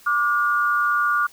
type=tone pair together; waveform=sine; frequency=1174.7 / 1434.5 Hz; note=D6 / F6; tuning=0 / +46 cents; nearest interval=minor third; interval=346 cents; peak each=-20 dBFS; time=0.06-1.27 s; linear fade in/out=10 ms; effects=white hiss -50 dBFS RMS until 1.32 s